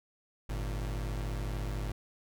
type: tone pair together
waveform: 45% pulse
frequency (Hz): 50.14 / 114.2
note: G1 / A#2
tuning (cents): +40 / -35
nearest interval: octave + major second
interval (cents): 1425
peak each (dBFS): -34 / -39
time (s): 0.49-1.92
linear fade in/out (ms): 5
effects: none